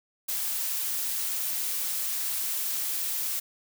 blue noise, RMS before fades -30 dBFS, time 0.28-3.4 s, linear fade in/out 10 ms, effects none

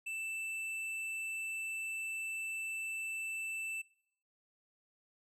triangle tone with hard clipping, 2653 Hz, E7, 10 cents sharp, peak -39 dBFS, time 0.06-3.82 s, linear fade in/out 10 ms, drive 11 dB, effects noise-tail reverb RT60 0.8 s tail -23 dB re dry

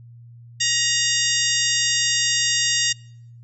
harmonic tone with a mistuned harmonic, 945 Hz, A#5, 23 cents sharp, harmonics 2 / 3 / 4 / 5 / 6 / 7 / 8, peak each -26 / -26 / -26 / -26 / -26 / -26 / -26 dBFS, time 0.6-2.93 s, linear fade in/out 10 ms, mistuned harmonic 4, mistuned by -49 cents, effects noise-tail reverb RT60 0.7 s tail -26 dB re dry + added 118 Hz sine -41 dBFS peak until 3.43 s

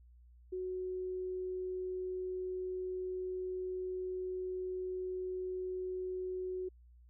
sine tone, 369.1 Hz, F#4, 4 cents flat, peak -36 dBFS, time 0.52-6.69 s, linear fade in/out 10 ms, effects added 60 Hz sine -57 dBFS peak until 7.09 s

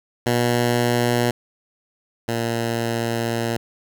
10% pulse tone pair in turn, 120.4 / 116.2 Hz, B2 / A#2, -44 / -5 cents, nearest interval minor second, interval 61 cents, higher first, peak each -9 / -13 dBFS, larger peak first, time 0.26-1.31 / 2.28-3.57 s, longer second, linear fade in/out 5 ms, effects none

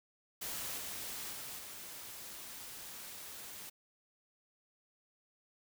white noise with level steps, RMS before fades -41 / -43 / -45 / -48 dBFS, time 0.41-3.7 s, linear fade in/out 10 ms, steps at 0.77 / 1.32 / 1.58 s, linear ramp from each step 10 ms, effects none

